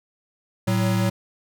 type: tone pair together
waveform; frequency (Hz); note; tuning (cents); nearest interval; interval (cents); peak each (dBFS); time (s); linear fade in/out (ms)
square; 111.73 / 187.9; A2 / F#3; +27 / +27; major sixth; 900; -22 / -23; 0.67-1.1; 10
effects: none